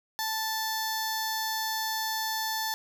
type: tone with notch filter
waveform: 10% pulse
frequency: 880 Hz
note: A5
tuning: in tune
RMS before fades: -31 dBFS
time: 0.19-2.74 s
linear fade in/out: 0 ms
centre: 2600 Hz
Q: 1.2
effects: none